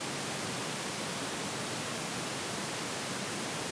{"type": "high-pass noise", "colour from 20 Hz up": "pink", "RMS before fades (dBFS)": -36, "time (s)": [0, 3.71], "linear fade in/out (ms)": 10, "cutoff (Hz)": 130, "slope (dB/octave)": 24, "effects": ["resampled to 22050 Hz"]}